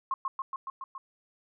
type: tone with echo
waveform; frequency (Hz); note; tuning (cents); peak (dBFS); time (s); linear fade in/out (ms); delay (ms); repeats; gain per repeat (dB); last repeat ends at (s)
sine; 1072; C6; +42; -26; 0.11-0.14; 2; 140; 6; -2; 0.98
effects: none